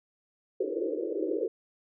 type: band-pass noise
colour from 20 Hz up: pink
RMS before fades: -31 dBFS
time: 0.6-1.48 s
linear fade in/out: 5 ms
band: 310 to 540 Hz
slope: 96 dB/octave
effects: none